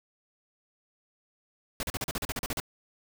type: noise bursts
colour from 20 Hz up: pink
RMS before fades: -32 dBFS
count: 12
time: 1.8-2.601 s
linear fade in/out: 2 ms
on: 31 ms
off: 39 ms
effects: none